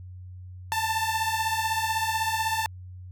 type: beating tone pair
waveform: sawtooth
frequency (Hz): 880 / 896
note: A5 / A5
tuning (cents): 0 / +31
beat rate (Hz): 16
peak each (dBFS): -24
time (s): 0.72-2.66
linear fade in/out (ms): 0
effects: added 91 Hz sine -39 dBFS peak until 3.11 s